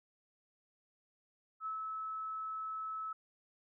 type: tone with ADSR envelope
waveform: sine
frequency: 1300 Hz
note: E6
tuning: 24 cents flat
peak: -36 dBFS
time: 1.6-3.13 s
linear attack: 60 ms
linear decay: 120 ms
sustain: -2 dB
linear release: 6 ms
effects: none